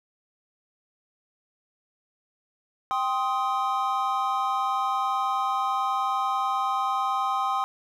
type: chord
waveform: triangle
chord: C minor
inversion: second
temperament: just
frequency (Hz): 784.9 / 1046.5 / 1255.8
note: G5 / C6 / Eb6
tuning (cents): +2 / 0 / +16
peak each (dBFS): -26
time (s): 2.91-7.64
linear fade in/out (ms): 0
effects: none